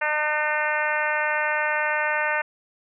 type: harmonic tone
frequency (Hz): 302.4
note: D#4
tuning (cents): -49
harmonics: 2 / 3 / 4 / 5 / 6 / 7 / 8 / 9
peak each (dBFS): -29 / -28 / -33 / -27 / -27 / -31 / -34 / -36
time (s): 0.01-2.42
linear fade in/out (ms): 10
effects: none